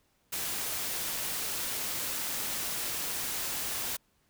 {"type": "noise", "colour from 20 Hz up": "white", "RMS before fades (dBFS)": -34, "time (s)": [0.32, 3.97], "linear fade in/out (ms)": 10, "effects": ["pink hiss -71 dBFS RMS until 4.29 s"]}